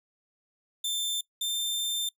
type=tone pair in turn; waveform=sawtooth; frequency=3560 / 3583 Hz; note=A7 / A7; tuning=+20 / +31 cents; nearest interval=unison; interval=11 cents; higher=second; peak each=-25 dBFS; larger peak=neither; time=0.84-1.21 / 1.41-2.09 s; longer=second; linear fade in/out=5 ms; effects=noise-tail reverb RT60 0.1 s tail -21 dB re dry